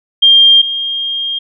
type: tone pair in turn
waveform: sine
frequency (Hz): 3200 / 3220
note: G7 / G7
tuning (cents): +35 / +46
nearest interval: unison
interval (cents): 11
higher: second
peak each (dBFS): -3 / -15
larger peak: first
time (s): 0.22-0.62 / 0.62-1.39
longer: second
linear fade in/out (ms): 10
effects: none